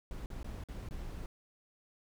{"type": "noise with dropouts", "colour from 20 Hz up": "brown", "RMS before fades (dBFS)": -42, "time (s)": [0.11, 1.26], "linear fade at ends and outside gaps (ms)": 1, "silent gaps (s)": [[0.26, 0.302], [0.43, 0.444], [0.638, 0.686], [0.888, 0.909]], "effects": []}